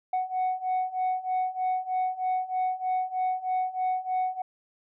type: beating tone pair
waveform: sine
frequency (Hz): 740 / 743.2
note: F#5 / F#5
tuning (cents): 0 / +7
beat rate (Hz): 3.2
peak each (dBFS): -28 / -26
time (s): 0.13-4.42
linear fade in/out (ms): 5
effects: tanh soft clip ceiling -22 dBFS